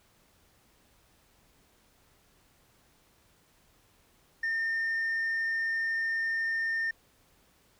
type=tone with tanh clipping; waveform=triangle; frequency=1814 Hz; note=A#6; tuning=48 cents flat; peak=-28 dBFS; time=4.43-6.91 s; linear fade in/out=5 ms; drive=6 dB; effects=pink hiss -65 dBFS RMS until 7.79 s